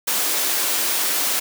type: high-pass noise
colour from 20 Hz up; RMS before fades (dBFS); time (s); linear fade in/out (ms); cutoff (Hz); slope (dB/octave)
white; -21; 0.07-1.4; 10; 240; 24
effects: none